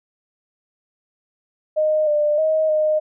sine tone with pitch steps, 617 / 596 / 629 / 616 Hz, D#5 / D5 / D#5 / D#5, -15 / +25 / +19 / -17 cents, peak -15 dBFS, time 1.76-3 s, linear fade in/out 20 ms, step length 310 ms, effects none

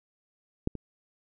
clicks, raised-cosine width 3 ms, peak -13 / -24 dBFS, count 2, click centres 0.674 / 0.753 s, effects none

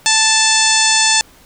harmonic tone with a mistuned harmonic, 880 Hz, A5, in tune, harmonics 1 / 2 / 3 / 4 / 5 / 6 / 7 / 8 / 9, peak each -19 / -19 / -19 / -19 / -19 / -19 / -19 / -19 / -19 dBFS, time 0.06-1.21 s, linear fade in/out 0 ms, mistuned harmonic 9, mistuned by +36 cents, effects pink hiss -46 dBFS RMS until 1.45 s

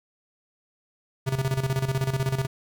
square tone with tremolo, 132.8 Hz, C3, 26 cents sharp, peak -22 dBFS, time 1.26-2.47 s, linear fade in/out 20 ms, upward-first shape square, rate 16 Hz, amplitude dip 70%, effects 10-bit

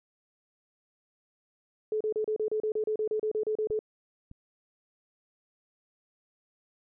sine tone bursts, 431 Hz, A4, 36 cents flat, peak -26 dBFS, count 16, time 1.92-3.791 s, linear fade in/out 2 ms, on 86 ms, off 33 ms
clicks, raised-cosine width 5 ms, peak -35 dBFS, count 2, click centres 3.702 / 4.314 s
effects none

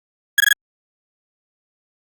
35% pulse tone bursts, 1661.2 Hz, G#6, in tune, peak -8 dBFS, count 4, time 0.38-0.528 s, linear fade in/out 2 ms, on 22 ms, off 20 ms, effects Opus 48 kbps

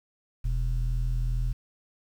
square tone with low-pass filter, 41.17 Hz, E1, 1 cent flat, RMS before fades -27 dBFS, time 0.44-1.53 s, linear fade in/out 10 ms, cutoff 100 Hz, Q 4, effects 9-bit

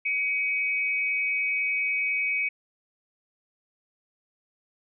sine tone pair together, 2255 / 2531 Hz, C#7 / D#7, +29 / +29 cents, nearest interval major second, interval 200 cents, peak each -25 / -29 dBFS, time 0.05-2.49 s, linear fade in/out 10 ms, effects none

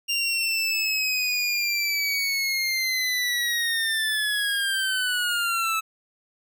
25% pulse linear sweep, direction down, 2794 to 1300 Hz, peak -19 dBFS, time 0.08-5.81 s, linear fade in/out 20 ms, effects none

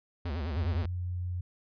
square tone with vibrato, 78.1 Hz, D#2, 7 cents sharp, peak -32 dBFS, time 0.25-0.86 s, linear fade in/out 5 ms, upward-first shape sine, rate 9.6 Hz, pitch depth 220 cents each way
sine tone, 89.4 Hz, F2, 41 cents sharp, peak -31 dBFS, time 0.56-1.41 s, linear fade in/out 5 ms
effects resampled to 11025 Hz

